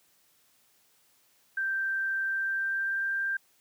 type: tone with pitch glide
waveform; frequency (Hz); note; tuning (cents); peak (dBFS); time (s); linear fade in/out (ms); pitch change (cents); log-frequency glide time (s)
sine; 1568 to 1583.5; G6 to G6; 0 to +17; -27; 1.57-3.37; 5; +17; 2.26-3.14
effects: white hiss -66 dBFS RMS until 3.6 s + high-pass 80 Hz 12 dB/octave